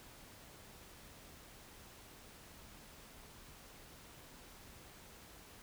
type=silence; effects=pink hiss -57 dBFS RMS until 5.62 s